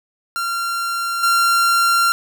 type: tone with level steps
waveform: 45% pulse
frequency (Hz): 1378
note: F6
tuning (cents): -24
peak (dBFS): -20 / -13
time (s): 0.36-2.12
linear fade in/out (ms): 0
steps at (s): 1.23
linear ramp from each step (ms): 5
effects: none